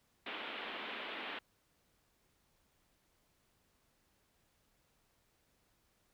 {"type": "band-pass noise", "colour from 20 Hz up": "white", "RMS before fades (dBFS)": -44, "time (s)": [0.26, 1.39], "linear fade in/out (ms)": 5, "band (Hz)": [210, 3400], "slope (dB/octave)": 48, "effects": ["pink hiss -75 dBFS RMS until 6.13 s"]}